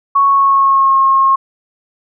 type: tone with pitch glide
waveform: sine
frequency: 1108.7 to 1079 Hz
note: C#6 to C#6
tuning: 0 to -47 cents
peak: -7 dBFS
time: 0.15-1.36 s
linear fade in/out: 10 ms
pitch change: -47 cents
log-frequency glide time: 0.25-0.96 s
effects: none